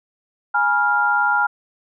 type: chord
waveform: sine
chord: F diminished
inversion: first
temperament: equal with one note detuned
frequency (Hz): 830.6 / 967.4 / 1396.9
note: Ab5 / Cb6 / F6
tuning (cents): 0 / -36 / 0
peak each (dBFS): -20 / -23 / -17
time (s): 0.54-1.47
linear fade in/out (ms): 10
effects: none